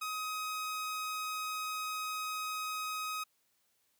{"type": "tone", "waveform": "sawtooth", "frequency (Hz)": 1261, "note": "D#6", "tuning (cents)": 23, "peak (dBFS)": -32, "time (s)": [0.01, 3.24], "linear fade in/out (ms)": 10, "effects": ["white hiss -75 dBFS RMS until 3.99 s", "high-pass 60 Hz 12 dB/octave"]}